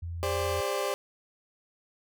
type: tone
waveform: sine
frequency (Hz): 85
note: F2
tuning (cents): -46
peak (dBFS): -33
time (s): 0.02-0.61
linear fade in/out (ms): 10
type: chord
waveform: 30% pulse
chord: G suspended fourth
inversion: none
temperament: equal with one note detuned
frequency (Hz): 401.9 / 523.3 / 587.3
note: G4 / C5 / D5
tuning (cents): +43 / 0 / 0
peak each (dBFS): -30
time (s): 0.23-0.94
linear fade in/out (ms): 0
effects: none